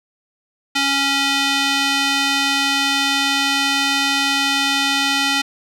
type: tone with band-pass filter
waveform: square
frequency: 276.9 Hz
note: C#4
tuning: 2 cents flat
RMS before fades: -18 dBFS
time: 0.75-5.42 s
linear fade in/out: 10 ms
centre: 3300 Hz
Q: 1.1
effects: none